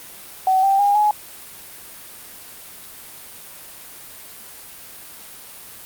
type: tone with pitch steps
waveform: sine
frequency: 756 / 783.1 / 811.2 / 840.3 Hz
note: F#5 / G5 / G#5 / G#5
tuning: +37 / -2 / -41 / +20 cents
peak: -13 dBFS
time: 0.47-1.11 s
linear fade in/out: 2 ms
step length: 160 ms
effects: white hiss -39 dBFS RMS until 5.85 s + Opus 32 kbps